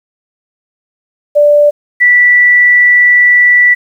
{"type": "tone pair in turn", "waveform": "sine", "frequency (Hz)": [587.3, 1962.4], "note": ["D5", "B6"], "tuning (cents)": [0, -12], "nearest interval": "octave + major sixth", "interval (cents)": 2088, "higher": "second", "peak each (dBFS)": -3, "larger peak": "neither", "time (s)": [[1.35, 1.71], [2, 3.75]], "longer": "second", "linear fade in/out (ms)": 20, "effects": ["7-bit"]}